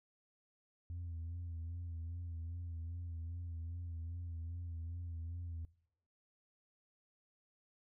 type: tone with vibrato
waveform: sine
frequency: 84.6 Hz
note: E2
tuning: 45 cents sharp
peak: -39 dBFS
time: 0.9-5.65 s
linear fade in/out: 0 ms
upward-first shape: sine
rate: 2.5 Hz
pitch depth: 53 cents each way
effects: noise-tail reverb RT60 0.7 s tail -22 dB re dry + tanh soft clip ceiling -39 dBFS